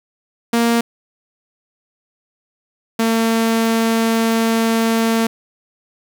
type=tone pair in turn; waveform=sawtooth; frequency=233.3 / 226.5 Hz; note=A#3 / A#3; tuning=+2 / -50 cents; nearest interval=minor second; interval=52 cents; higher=first; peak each=-9 / -10 dBFS; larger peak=first; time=0.53-0.81 / 2.99-5.27 s; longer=second; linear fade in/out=5 ms; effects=8-bit